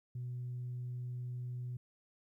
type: tone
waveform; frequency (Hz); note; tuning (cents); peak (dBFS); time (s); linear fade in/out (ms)
sine; 123.7; B2; +3; -37; 0.15-1.77; 5
effects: tanh soft clip ceiling -35 dBFS + 13-bit

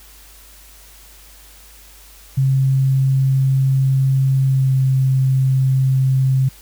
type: tone with pitch glide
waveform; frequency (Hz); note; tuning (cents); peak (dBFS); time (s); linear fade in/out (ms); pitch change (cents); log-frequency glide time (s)
sine; 133.9 to 132.29; C3 to C3; +40 to +19; -12; 2.37-6.49; 10; -21; 4.47-4.73
effects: added 50 Hz sine -45 dBFS peak until 6.61 s + white hiss -45 dBFS RMS until 6.61 s

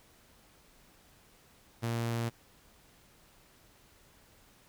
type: tone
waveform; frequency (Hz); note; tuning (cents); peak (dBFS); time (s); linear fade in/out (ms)
sawtooth; 116.54; A#2; 0; -27; 1.82-2.3; 20
effects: pink hiss -62 dBFS RMS until 4.68 s

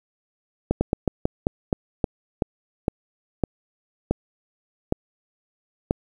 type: slowing click train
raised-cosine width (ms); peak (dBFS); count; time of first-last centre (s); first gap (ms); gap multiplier
2; -6; 14; 0.71-5.909; 100; 1.21
effects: 8-bit

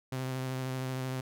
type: tone with vibrato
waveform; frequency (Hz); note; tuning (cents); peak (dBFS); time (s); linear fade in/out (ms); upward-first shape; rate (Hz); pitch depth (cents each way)
sawtooth; 130; C3; -11; -29; 0.12-1.21; 5; sine; 13; 18
effects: none

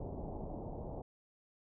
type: low-pass noise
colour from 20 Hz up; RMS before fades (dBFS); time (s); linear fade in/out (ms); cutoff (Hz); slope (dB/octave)
pink; -43; 0-1.02; 5; 860; 48
effects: none

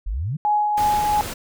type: exponential sweep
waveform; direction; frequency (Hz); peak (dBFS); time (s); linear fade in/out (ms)
sine; up; 40.07 to 166.4; -22; 0.06-0.37; 10
type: tone with tremolo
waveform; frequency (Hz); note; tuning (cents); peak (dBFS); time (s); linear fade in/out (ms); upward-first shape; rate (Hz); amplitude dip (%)
sine; 838; G#5; +15; -15; 0.45-1.21; 0; triangle; 3; 35
type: noise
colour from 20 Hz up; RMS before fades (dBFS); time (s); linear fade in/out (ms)
pink; -30; 0.77-1.34; 10
effects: none

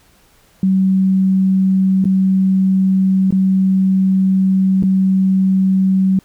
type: tone with dropouts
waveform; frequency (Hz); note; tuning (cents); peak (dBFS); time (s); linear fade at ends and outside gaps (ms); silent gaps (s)
sine; 190; F#3; +46; -10; 0.63-6.19; 2; 2.043-2.054 / 3.307-3.324 / 4.826-4.835
effects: pink hiss -52 dBFS RMS until 6.24 s

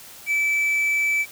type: tone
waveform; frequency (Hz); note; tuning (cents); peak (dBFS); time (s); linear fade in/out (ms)
triangle; 2312; D7; -28; -17; 0.26-1.26; 50
effects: white hiss -43 dBFS RMS until 1.31 s

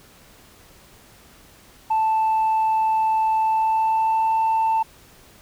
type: tone with pitch glide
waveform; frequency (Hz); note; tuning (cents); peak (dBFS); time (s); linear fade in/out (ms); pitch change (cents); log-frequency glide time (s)
sine; 880 to 890.2; A5 to A5; 0 to +20; -15; 1.9-4.83; 10; +20; 3.39-4.41
effects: tanh soft clip ceiling -15 dBFS + pink hiss -50 dBFS RMS until 5.41 s

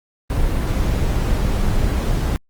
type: noise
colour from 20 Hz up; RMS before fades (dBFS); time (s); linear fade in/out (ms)
brown; -18; 0.3-2.36; 0
effects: Opus 24 kbps

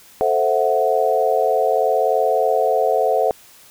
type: chord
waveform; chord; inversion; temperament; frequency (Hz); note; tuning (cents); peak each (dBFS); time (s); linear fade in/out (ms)
sine; F# half-diminished seventh; first; equal; 440 / 523.3 / 659.3 / 740; A4 / C5 / E5 / F#5; 0 / 0 / 0 / 0; -20; 0.21-3.31; 0
effects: white hiss -47 dBFS RMS until 3.7 s

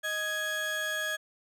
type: tone pair together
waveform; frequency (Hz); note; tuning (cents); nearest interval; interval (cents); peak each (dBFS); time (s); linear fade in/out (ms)
35% pulse; 623.7 / 1665; D#5 / G#6; +4 / +4; octave + perfect fourth; 1700; -36 / -29; 0.03-1.17; 20
effects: low-pass 12000 Hz 12 dB/octave

